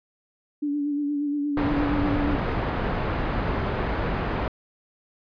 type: tone with vibrato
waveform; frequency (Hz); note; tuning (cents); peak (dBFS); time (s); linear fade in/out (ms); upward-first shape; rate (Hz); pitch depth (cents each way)
sine; 290; D4; -22; -23; 0.62-2.36; 10; sine; 8.5; 33
type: low-pass noise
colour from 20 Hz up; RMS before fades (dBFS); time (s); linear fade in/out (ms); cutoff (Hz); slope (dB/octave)
pink; -26; 1.57-4.48; 2; 1600; 12
effects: resampled to 11025 Hz